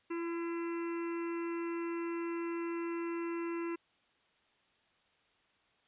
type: harmonic tone with a mistuned harmonic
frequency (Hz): 338.3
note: E4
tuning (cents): +45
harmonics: 1 / 3 / 4 / 5 / 6 / 7 / 8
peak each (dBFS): -35 / -46 / -50 / -54 / -52 / -56 / -52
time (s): 0.1-3.76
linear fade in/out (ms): 10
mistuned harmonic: 5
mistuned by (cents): -28
effects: white hiss -71 dBFS RMS until 5.87 s + resampled to 8000 Hz